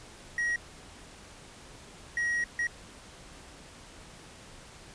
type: tone bursts at uneven times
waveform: triangle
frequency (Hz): 1900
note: A#6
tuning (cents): +33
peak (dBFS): -25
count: 3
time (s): 0.38-0.56 / 2.17-2.44 / 2.59-2.67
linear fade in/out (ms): 2
effects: pink hiss -50 dBFS RMS until 4.94 s + resampled to 22050 Hz